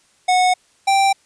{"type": "tone pair in turn", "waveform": "square", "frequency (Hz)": [733, 783.8], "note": ["F#5", "G5"], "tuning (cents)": [-16, 0], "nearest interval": "minor second", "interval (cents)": 116, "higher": "second", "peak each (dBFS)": -13, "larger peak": "neither", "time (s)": [[0.28, 0.54], [0.87, 1.13]], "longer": "neither", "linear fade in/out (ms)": 10, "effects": ["white hiss -57 dBFS RMS until 1.25 s", "resampled to 22050 Hz"]}